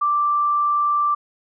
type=tone; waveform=sine; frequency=1174.7 Hz; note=D6; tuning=in tune; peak=-16 dBFS; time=0.01-1.15 s; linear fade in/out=10 ms; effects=none